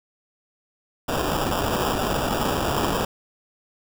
blue noise with sample-and-hold, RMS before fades -24 dBFS, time 1.08-3.05 s, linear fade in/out 5 ms, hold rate 2100 Hz, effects none

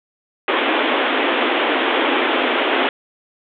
pink band-pass noise, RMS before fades -18 dBFS, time 0.48-2.89 s, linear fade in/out 2 ms, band 250 to 3500 Hz, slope 96 dB/octave, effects none

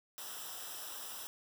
white noise with comb filter, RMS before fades -45 dBFS, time 0.18-1.27 s, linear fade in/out 0 ms, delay 0.45 ms, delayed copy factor -0.75, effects none

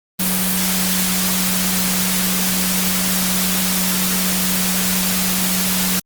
sine tone in noise, 185 Hz, F#3, in tune, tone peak -21 dBFS, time 0.19-6 s, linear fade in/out 10 ms, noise white, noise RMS -19 dBFS, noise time 0.19-6 s, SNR -5 dB, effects Opus 32 kbps

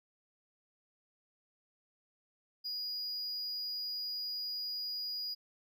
triangle tone, 4895 Hz, D#8, 29 cents flat, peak -35 dBFS, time 2.64-5.35 s, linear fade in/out 20 ms, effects none

